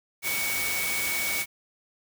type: tone in noise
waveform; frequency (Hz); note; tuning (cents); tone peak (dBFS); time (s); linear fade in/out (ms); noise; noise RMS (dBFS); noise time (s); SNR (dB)
sine; 2242; C#7; +19; -29; 0.22-1.46; 50; white; -30; 0.22-1.46; -2
effects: none